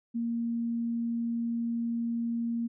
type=tone; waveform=sine; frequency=233.1 Hz; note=A#3; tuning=in tune; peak=-28 dBFS; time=0.14-2.68 s; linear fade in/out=20 ms; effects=none